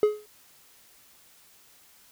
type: tone with exponential decay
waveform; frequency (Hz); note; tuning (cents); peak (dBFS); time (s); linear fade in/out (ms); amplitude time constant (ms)
triangle; 421.8; G#4; +27; -12; 0.03-0.26; 1; 48
effects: white hiss -57 dBFS RMS until 2.11 s